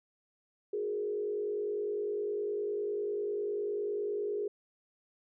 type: tone with frequency modulation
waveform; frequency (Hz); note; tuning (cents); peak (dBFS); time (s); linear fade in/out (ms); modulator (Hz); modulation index
sine; 415.3; G#4; 0; -31; 0.73-4.48; 5; 49.9; 0.75
effects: none